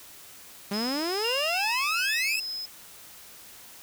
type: exponential sweep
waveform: sawtooth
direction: up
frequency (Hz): 195.8 to 2705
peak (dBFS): -24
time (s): 0.71-2.4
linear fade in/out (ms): 5
type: tone with tremolo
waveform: triangle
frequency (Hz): 5100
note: D#8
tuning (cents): +42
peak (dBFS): -30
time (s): 0.73-2.66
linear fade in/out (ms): 10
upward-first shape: sine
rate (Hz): 2.4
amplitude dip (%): 25
type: tone with pitch glide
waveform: sine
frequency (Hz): 2794 to 2592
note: F7 to E7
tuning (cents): 0 to -30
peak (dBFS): -28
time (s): 1.24-2.38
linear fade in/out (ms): 5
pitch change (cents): -130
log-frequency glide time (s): 1.46-1.67
effects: white hiss -48 dBFS RMS until 3.82 s